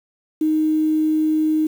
sine tone with quantisation, 311.1 Hz, D#4, in tune, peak -15 dBFS, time 0.41-1.67 s, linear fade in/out 5 ms, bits 7, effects none

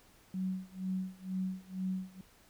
sine tone with tremolo, 187.2 Hz, F#3, 20 cents sharp, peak -31 dBFS, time 0.34-2.21 s, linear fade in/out 2 ms, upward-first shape sine, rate 2.1 Hz, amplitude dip 95%, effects pink hiss -63 dBFS RMS until 2.49 s

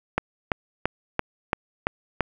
click train, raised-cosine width 0.5 ms, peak -6 dBFS, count 7, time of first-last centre 0.18-2.207 s, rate 2.96 Hz, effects 8-bit

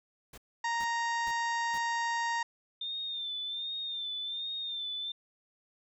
pink noise bursts, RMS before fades -49 dBFS, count 4, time 0.33-1.782 s, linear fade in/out 5 ms, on 48 ms, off 420 ms
harmonic tone, 932.3 Hz, A#5, in tune, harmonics 1 / 2 / 3 / 4 / 5 / 6 / 7 / 8, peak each -31 / -34 / -47 / -46 / -47 / -48 / -49 / -51 dBFS, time 0.64-2.43 s, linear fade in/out 5 ms
sine tone with vibrato, 3600 Hz, A7, 39 cents sharp, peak -34 dBFS, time 2.81-5.12 s, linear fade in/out 5 ms, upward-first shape sine, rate 1.3 Hz, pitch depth 56 cents each way
effects none

